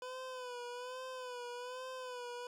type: tone with vibrato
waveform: 25% pulse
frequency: 500 Hz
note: B4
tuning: 21 cents sharp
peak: -39 dBFS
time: 0.02-2.47 s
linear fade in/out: 2 ms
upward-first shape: sine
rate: 1.2 Hz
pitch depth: 57 cents each way
effects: low-pass 8000 Hz 12 dB/octave + 12-bit